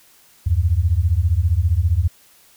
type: beating tone pair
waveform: sine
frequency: 77.78 / 92.78 Hz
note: D#2 / F#2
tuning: 0 / +5 cents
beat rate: 15 Hz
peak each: -17 dBFS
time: 0.46-2.08 s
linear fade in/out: 10 ms
effects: white hiss -52 dBFS RMS until 2.56 s